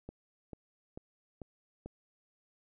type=click train; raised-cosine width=2 ms; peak=-30 dBFS; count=5; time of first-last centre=0.09-1.86 s; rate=2.26 Hz; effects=none